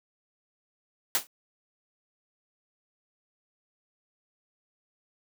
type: noise with exponential decay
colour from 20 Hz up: white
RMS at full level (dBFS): -21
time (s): 1.15-1.27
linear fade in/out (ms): 1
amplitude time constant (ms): 26
effects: high-pass 200 Hz 12 dB/octave